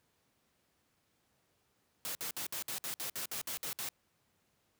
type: noise bursts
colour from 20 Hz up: white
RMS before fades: -39 dBFS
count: 12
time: 2.05-3.888 s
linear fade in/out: 0 ms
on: 100 ms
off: 58 ms
effects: pink hiss -75 dBFS RMS until 4.79 s + high-pass 80 Hz 12 dB/octave